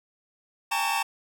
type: tone cluster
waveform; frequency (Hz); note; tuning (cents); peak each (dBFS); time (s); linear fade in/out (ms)
40% pulse; 792 / 840 / 911 / 1127 / 2658; G5 / G#5 / A#5 / C#6 / E7; +18 / +19 / -40 / +28 / +14; -31 / -32 / -28 / -32 / -29; 0.71-1.03; 10
effects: none